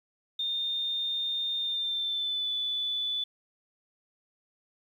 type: tone with pitch glide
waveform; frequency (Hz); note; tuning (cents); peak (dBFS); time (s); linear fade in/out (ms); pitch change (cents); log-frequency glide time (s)
sine; 3634 to 3478; A#7 to A7; -45 to -21; -28; 0.39-3.24; 5; -76; 1.59-2.51
effects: 10-bit